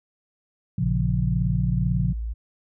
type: chord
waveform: sine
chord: Bb minor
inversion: none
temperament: equal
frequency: 116.54 / 138.59 / 174.61 Hz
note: Bb2 / Db3 / F3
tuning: 0 / 0 / 0 cents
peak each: -25 dBFS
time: 0.78-2.13 s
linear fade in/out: 5 ms
type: tone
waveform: sine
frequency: 56.1 Hz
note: A1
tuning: 34 cents sharp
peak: -26 dBFS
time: 0.82-2.34 s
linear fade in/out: 20 ms
effects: none